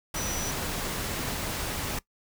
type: tone in noise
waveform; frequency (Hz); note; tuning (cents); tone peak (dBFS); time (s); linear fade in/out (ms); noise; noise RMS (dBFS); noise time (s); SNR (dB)
sine; 5900; F#8; -6; -34; 0.16-0.51; 5; pink; -32; 0.14-1.99; -5
effects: noise-tail reverb RT60 0.1 s tail -20 dB re dry